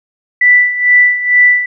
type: tone with tremolo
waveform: sine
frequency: 1975.5 Hz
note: B6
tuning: in tune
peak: -3 dBFS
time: 0.41-1.66 s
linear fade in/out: 5 ms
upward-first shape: sine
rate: 2.2 Hz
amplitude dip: 75%
effects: none